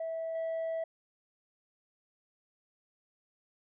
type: tone with level steps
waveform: sine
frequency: 653 Hz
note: E5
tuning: 17 cents flat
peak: -32 / -29 dBFS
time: 0-0.84 s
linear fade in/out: 5 ms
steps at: 0.35 s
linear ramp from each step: 2 ms
effects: tanh soft clip ceiling -31 dBFS